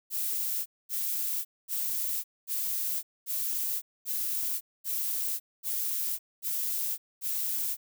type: noise bursts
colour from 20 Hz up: violet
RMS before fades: -31 dBFS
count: 10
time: 0.1-7.77 s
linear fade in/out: 50 ms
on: 560 ms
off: 230 ms
effects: none